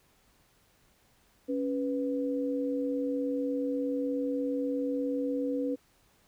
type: tone pair together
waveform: sine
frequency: 277.2 / 493.9 Hz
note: C#4 / B4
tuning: 0 / 0 cents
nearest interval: minor seventh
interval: 1000 cents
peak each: -30 / -32 dBFS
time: 1.48-5.76 s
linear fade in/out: 20 ms
effects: pink hiss -66 dBFS RMS until 6.27 s